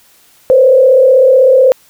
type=tone with frequency modulation; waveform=sine; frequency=522 Hz; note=C5; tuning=4 cents flat; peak=-3 dBFS; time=0.5-1.72 s; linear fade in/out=0 ms; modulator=36 Hz; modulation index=0.82; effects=white hiss -47 dBFS RMS until 1.89 s